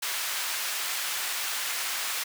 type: high-pass noise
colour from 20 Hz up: pink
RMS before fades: -31 dBFS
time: 0.02-2.24 s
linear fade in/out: 10 ms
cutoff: 1400 Hz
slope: 12 dB/octave
effects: none